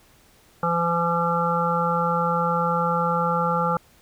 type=harmonic tone; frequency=170 Hz; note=F3; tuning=46 cents flat; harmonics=1 / 3 / 5 / 7 / 8; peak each=-26 / -26 / -26 / -26 / -26 dBFS; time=0.63-3.77 s; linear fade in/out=2 ms; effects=pink hiss -56 dBFS RMS until 4.01 s